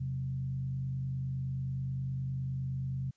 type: tone with frequency modulation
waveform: sine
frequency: 131.6 Hz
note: C3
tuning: 10 cents sharp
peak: -32 dBFS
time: 0-3.11 s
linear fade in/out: 10 ms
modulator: 49.6 Hz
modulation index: 0.47
effects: white hiss -75 dBFS RMS until 3.16 s + resampled to 16000 Hz